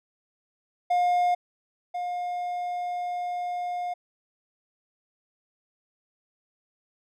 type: tone pair in turn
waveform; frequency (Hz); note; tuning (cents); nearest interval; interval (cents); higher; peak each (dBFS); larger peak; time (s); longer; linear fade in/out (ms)
triangle; 712 / 712; F5 / F5; +33 / +33; unison; 0; neither; -18 / -26; first; 0.9-1.35 / 1.94-3.94; second; 10
effects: none